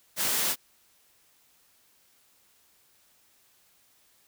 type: high-pass noise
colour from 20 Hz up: white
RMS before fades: -27 dBFS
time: 0.16-0.56 s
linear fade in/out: 50 ms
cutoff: 130 Hz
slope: 24 dB/octave
effects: white hiss -64 dBFS RMS until 4.27 s